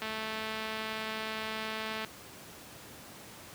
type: click train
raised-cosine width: 0.3 ms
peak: -21 dBFS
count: 445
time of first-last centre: 0.02-2.047 s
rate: 219 Hz
effects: pink hiss -49 dBFS RMS until 3.54 s + high-pass 100 Hz 12 dB/octave